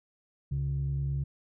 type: tone pair together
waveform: sine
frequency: 69.4 / 138.56 Hz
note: C#2 / C#3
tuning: +3 / 0 cents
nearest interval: octave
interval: 1197 cents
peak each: -32 / -28 dBFS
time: 0.51-1.24 s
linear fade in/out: 10 ms
effects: tanh soft clip ceiling -23 dBFS